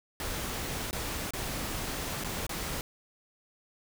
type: noise with dropouts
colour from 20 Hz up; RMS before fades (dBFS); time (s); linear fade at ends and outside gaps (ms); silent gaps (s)
pink; -35; 0.2-2.81; 1; 0.91-0.929 / 1.307-1.335 / 2.238-2.245 / 2.467-2.493
effects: none